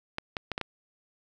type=clicks; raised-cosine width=0.3 ms; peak=-15 dBFS; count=5; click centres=0.184 / 0.368 / 0.517 / 0.579 / 0.613 s; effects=none